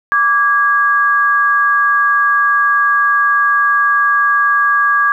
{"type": "tone pair together", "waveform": "sine", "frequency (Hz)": [1163, 1644.7], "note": ["D6", "G#6"], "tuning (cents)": [-17, -17], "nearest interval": "tritone", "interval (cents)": 600, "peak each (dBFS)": -12, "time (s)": [0.12, 5.12], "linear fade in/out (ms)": 0, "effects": ["8-bit"]}